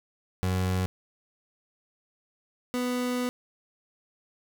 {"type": "tone pair in turn", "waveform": "30% pulse", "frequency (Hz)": [92.6, 248], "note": ["F#2", "B3"], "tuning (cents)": [2, 7], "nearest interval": "octave + perfect fourth", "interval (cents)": 1705, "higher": "second", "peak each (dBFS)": [-22, -24], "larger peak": "first", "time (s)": [[0.43, 0.86], [2.74, 3.29]], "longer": "second", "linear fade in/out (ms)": 0, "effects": []}